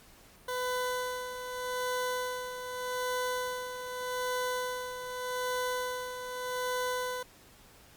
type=tone with tremolo; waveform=20% pulse; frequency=501 Hz; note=B4; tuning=25 cents sharp; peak=-25 dBFS; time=0.48-7.23 s; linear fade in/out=5 ms; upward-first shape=sine; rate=0.83 Hz; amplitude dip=60%; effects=pink hiss -57 dBFS RMS until 7.96 s + Opus 48 kbps